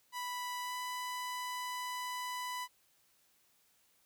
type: tone with pitch glide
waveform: sawtooth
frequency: 987.8 to 995.2 Hz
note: B5 to B5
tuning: 0 to +13 cents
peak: -34 dBFS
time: 0.12-2.68 s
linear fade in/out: 50 ms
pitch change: +13 cents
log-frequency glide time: 0.62-0.74 s
effects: white hiss -71 dBFS RMS until 4.05 s